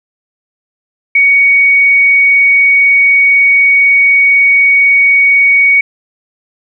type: tone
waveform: sine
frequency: 2239 Hz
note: C#7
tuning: 17 cents sharp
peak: -4 dBFS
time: 1.15-5.81 s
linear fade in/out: 5 ms
effects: none